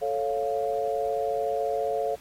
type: chord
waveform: sine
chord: A augmented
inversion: none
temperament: equal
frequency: 440 / 554.4 / 698.5 Hz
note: A4 / C#5 / E#5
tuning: 0 / 0 / 0 cents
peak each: -29 dBFS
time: 0.01-2.16 s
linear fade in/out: 20 ms
effects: pink hiss -52 dBFS RMS until 2.2 s + AAC 48 kbps

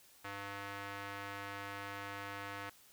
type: tone with band-pass filter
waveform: square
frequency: 100 Hz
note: G2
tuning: 35 cents sharp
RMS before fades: -45 dBFS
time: 0.24-2.7 s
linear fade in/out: 10 ms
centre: 1600 Hz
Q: 1.2
effects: white hiss -63 dBFS RMS until 2.92 s

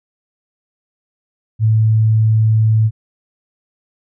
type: tone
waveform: sine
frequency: 110 Hz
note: A2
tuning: in tune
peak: -9 dBFS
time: 1.59-2.91 s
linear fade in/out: 50 ms
effects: none

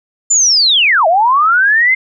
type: linear two-way sweep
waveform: sine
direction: down then up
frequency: 7270 to 622 to 2108 Hz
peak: -7 dBFS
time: 0.3-1.95 s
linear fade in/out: 10 ms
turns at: 1.07 s
effects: none

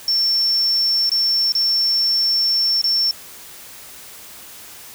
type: tone with dropouts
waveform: triangle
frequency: 5420 Hz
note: E8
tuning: 47 cents sharp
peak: -12 dBFS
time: 0.08-3.11 s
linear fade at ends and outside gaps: 1 ms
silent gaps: 1.094-1.117 / 1.521-1.551 / 2.815-2.841 s
effects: tanh soft clip ceiling -12 dBFS + white hiss -39 dBFS RMS until 4.94 s

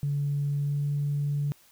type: tone with pitch glide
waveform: sine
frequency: 143.2 to 144.28 Hz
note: D3 to D3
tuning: -43 to -30 cents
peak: -24 dBFS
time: 0.03-1.52 s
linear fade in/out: 0 ms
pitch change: +13 cents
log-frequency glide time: 0.58-0.85 s
effects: tanh soft clip ceiling -20 dBFS + white hiss -59 dBFS RMS until 1.71 s

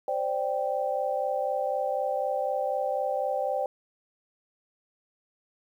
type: chord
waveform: sine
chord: C suspended second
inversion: none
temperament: equal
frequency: 523.3 / 587.3 / 784 Hz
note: C5 / D5 / G5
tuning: 0 / 0 / 0 cents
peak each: -30 dBFS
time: 0.08-3.66 s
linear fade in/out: 2 ms
effects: 10-bit

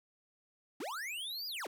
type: linear two-way sweep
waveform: square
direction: up then down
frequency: 220 to 4978 to 220 Hz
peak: -39 dBFS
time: 0.8-1.67 s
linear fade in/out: 5 ms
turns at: 1.47 s
effects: none

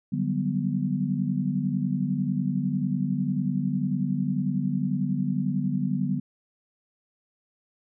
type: chord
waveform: sine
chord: G major seventh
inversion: second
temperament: equal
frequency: 146.83 / 185 / 196 / 246.9 Hz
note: D3 / F#3 / G3 / B3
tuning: 0 / 0 / 0 / 0 cents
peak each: -29 dBFS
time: 0.12-6.2 s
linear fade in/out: 10 ms
effects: none

